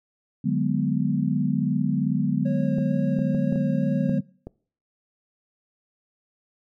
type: chord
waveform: sine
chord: G# half-diminished seventh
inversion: second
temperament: equal with one note detuned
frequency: 149.4 / 185 / 207.7 / 246.9 Hz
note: D3 / F#3 / G#3 / B3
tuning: +30 / 0 / 0 / 0 cents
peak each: -26 dBFS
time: 0.44-4.21 s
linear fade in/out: 10 ms
type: tone with vibrato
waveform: triangle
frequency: 545 Hz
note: C#5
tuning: 29 cents flat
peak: -29 dBFS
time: 2.45-4.19 s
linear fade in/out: 10 ms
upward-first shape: square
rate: 2.2 Hz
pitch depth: 8 cents each way
type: clicks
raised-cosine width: 2 ms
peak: -22 dBFS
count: 7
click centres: 2.784 / 3.19 / 3.348 / 3.524 / 3.558 / 4.095 / 4.47 s
effects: noise-tail reverb RT60 0.5 s tail -23 dB re dry